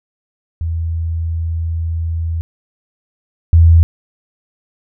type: tone pair in turn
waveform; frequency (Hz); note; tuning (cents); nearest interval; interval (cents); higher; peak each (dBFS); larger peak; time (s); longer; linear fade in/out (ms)
sine; 82.41 / 82.89; E2 / E2; 0 / +10; unison; 10; second; -16 / -4; second; 0.61-2.41 / 3.53-3.83; first; 0
effects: none